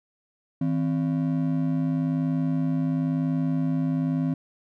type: ring-modulated tone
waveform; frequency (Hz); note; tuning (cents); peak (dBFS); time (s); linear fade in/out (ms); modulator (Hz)
triangle; 210.9; G#3; +27; -17; 0.61-4.34; 5; 50.5
effects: none